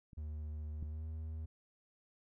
clicks, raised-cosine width 5 ms, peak -42 / -33 dBFS, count 2, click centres 0.132 / 0.827 s
triangle tone with pitch glide, 76.2 to 79.12 Hz, D#2 to D#2, -36 to +30 cents, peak -38 dBFS, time 0.17-1.46 s, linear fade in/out 10 ms, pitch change +66 cents, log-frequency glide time 0.87-1.04 s
effects none

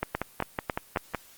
two click trains, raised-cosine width 0.5 ms, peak -11 / -12 dBFS, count 4 / 7, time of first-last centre 0.15-0.972 / 0.03-1.147 s, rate 3.65 / 5.37 Hz, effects white hiss -54 dBFS RMS until 1.37 s + Opus 24 kbps

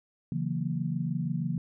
sine chord, F# dominant seventh, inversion second, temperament equal, 138.59 / 164.81 / 185 / 233.1 Hz, C#3 / E3 / F#3 / A#3, 0 / 0 / 0 / 0 cents, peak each -33 / -31 / -36 / -36 dBFS, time 0.32-1.58 s, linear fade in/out 2 ms, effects none

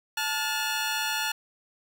15% pulse tone pair together, 872 / 1428.6 Hz, A5 / F6, -16 / +39 cents, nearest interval major sixth, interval 855 cents, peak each -23 dBFS, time 0.17-1.32 s, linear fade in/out 5 ms, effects none

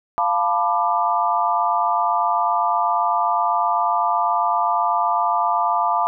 sine chord, B half-diminished seventh, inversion second, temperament equal with one note detuned, 698.5 / 880 / 987.8 / 1185.6 Hz, F5 / A5 / B5 / D6, 0 / 0 / 0 / +16 cents, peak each -22 dBFS, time 0.18-6.07 s, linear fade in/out 0 ms, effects none

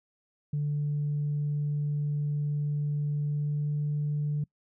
sine tone with pitch glide, 146.83 to 147.77 Hz, D3 to D3, 0 to +11 cents, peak -25 dBFS, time 0.53-4.44 s, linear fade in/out 5 ms, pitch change +11 cents, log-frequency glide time 3.24-3.76 s, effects noise-tail reverb RT60 0.1 s tail -26 dB re dry + tanh soft clip ceiling -23 dBFS

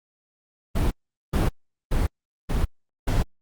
brown noise bursts, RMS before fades -21 dBFS, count 5, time 0.75-3.23 s, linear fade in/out 10 ms, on 160 ms, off 420 ms, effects Opus 32 kbps

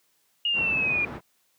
sine exponential sweep, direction down, 2864 to 2400 Hz, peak -22 dBFS, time 0.45-1.05 s, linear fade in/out 2 ms
pink low-pass noise, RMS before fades -35 dBFS, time 0.53-1.21 s, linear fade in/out 50 ms, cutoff 1500 Hz, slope 12 dB/octave
effects white hiss -68 dBFS RMS until 1.58 s + high-pass 100 Hz 12 dB/octave

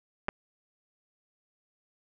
clicks, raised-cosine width 0.5 ms, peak -15 dBFS, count 2, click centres 0.284 / 0.289 s, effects none

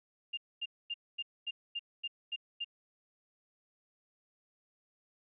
sine tone bursts, 2804 Hz, F7, 6 cents sharp, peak -34 dBFS, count 9, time 0.33-2.646 s, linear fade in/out 10 ms, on 44 ms, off 240 ms, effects none

